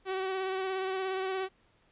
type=tone with vibrato; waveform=sawtooth; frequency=379.3 Hz; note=F#4; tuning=43 cents sharp; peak=-27 dBFS; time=0.05-1.49 s; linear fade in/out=50 ms; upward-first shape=sine; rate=17 Hz; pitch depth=23 cents each way; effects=pink hiss -67 dBFS RMS until 1.91 s + resampled to 8000 Hz

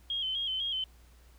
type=tone with vibrato; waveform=sine; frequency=3159 Hz; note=G7; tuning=13 cents sharp; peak=-30 dBFS; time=0.1-0.84 s; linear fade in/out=2 ms; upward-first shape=square; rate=4 Hz; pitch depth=53 cents each way; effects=added 60 Hz sine -55 dBFS peak until 1.38 s + pink hiss -64 dBFS RMS until 1.38 s

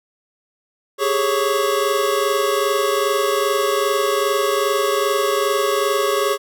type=tone cluster; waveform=square; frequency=398.8 / 421.3 / 550 / 1117 Hz; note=G4 / G#4 / C#5 / C#6; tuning=+30 / +25 / -14 / +13 cents; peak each=-23 dBFS; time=0.98-6.38 s; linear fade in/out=50 ms; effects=none

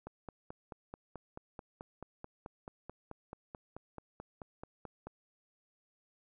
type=click train; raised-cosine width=1 ms; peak=-30 dBFS; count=24; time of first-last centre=0.07-5.07 s; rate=4.6 Hz; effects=none

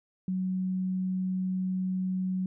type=tone; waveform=sine; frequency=186 Hz; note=F#3; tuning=9 cents sharp; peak=-27 dBFS; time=0.28-2.46 s; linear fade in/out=2 ms; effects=none

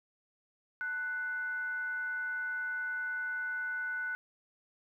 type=tone with frequency modulation; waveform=sine; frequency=1485 Hz; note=F#6; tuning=6 cents sharp; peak=-33 dBFS; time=0.81-4.15 s; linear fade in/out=0 ms; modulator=599 Hz; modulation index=0.23; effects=12-bit

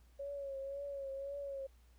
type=tone with vibrato; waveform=sine; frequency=554 Hz; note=C#5; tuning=1 cent flat; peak=-40 dBFS; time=0.19-1.67 s; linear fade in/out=10 ms; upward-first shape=triangle; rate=1.9 Hz; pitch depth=51 cents each way; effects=added 60 Hz sine -61 dBFS peak until 1.98 s + pink hiss -73 dBFS RMS until 1.98 s

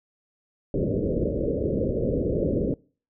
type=low-pass noise; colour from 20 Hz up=white; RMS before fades=-25 dBFS; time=0.74-2.74 s; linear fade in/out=2 ms; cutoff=570 Hz; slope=96 dB/octave; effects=noise-tail reverb RT60 0.4 s tail -24 dB re dry

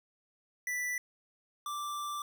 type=tone pair in turn; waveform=square; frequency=1975.5 / 1174.6 Hz; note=B6 / D6; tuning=0 / 0 cents; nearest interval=major sixth; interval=900 cents; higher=first; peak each=-33 / -36 dBFS; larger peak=first; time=0.67-0.98 / 1.66-2.22 s; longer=second; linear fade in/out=2 ms; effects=none

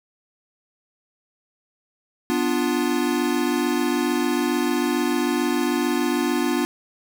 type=chord; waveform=square; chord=B diminished; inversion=none; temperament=equal; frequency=246.9 / 293.7 / 349.2 Hz; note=B3 / D4 / F4; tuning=0 / 0 / 0 cents; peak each=-25 dBFS; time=2.3-6.65 s; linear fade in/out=0 ms; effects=none

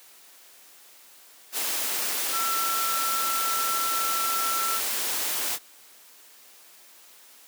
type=tone in noise; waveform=sine; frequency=1340 Hz; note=E6; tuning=28 cents sharp; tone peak=-27 dBFS; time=2.31-4.81 s; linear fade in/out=50 ms; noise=white; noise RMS=-28 dBFS; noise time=1.52-5.59 s; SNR=-2 dB; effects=white hiss -52 dBFS RMS until 7.47 s + high-pass 300 Hz 12 dB/octave

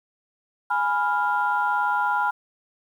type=chord; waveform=sine; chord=F diminished; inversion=first; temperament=equal; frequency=830.6 / 987.8 / 1396.9 Hz; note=Ab5 / Cb6 / F6; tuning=0 / 0 / 0 cents; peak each=-24 dBFS; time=0.7-2.31 s; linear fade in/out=10 ms; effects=tanh soft clip ceiling -11 dBFS + 9-bit

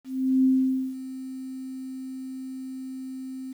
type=tone with ADSR envelope; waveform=sine; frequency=261.6 Hz; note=C4; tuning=in tune; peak=-16 dBFS; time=0.04-3.53 s; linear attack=400 ms; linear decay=500 ms; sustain=-17 dB; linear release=9 ms; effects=9-bit

